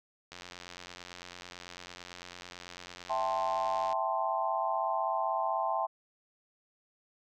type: click train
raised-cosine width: 0.2 ms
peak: -27 dBFS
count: 322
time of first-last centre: 0.32-3.927 s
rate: 89 Hz
type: chord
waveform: sine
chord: A minor seventh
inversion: second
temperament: equal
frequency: 659.3 / 784 / 880 / 1046.5 Hz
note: E5 / G5 / A5 / C6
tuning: 0 / 0 / 0 / 0 cents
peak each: -34 dBFS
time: 3.09-5.87 s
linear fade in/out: 20 ms
effects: none